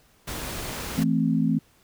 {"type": "noise", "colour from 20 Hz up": "pink", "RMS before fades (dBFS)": -33, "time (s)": [0.27, 1.04], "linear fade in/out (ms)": 10}
{"type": "chord", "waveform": "sine", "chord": "A minor", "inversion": "second", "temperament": "equal", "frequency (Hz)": [164.81, 220, 261.6], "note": ["E3", "A3", "C4"], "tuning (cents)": [0, 0, 0], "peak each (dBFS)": -24, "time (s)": [0.97, 1.59], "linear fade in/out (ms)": 10}
{"effects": ["pink hiss -60 dBFS RMS until 1.83 s"]}